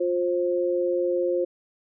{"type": "tone pair together", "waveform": "sine", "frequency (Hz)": [354.1, 529], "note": ["F4", "C5"], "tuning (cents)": [24, 19], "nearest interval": "perfect fifth", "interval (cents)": 695, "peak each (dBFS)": -24, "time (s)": [0, 1.45], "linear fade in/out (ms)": 10, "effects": []}